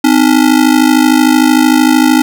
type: ring-modulated tone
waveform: square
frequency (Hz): 282.9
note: C#4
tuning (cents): +35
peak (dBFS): -3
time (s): 0.04-2.22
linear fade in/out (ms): 0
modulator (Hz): 26.6
effects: none